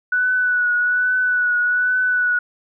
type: tone with vibrato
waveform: sine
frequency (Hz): 1480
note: F#6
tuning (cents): 0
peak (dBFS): -15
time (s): 0.12-2.39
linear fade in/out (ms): 5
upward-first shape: triangle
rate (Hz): 1.2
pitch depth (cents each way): 32
effects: none